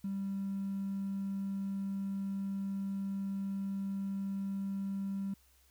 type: tone with hard clipping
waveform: triangle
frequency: 196 Hz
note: G3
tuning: in tune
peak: -34 dBFS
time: 0.04-5.34 s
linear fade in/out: 5 ms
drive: 3 dB
effects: added 64 Hz sine -67 dBFS peak until 5.7 s + white hiss -68 dBFS RMS until 5.7 s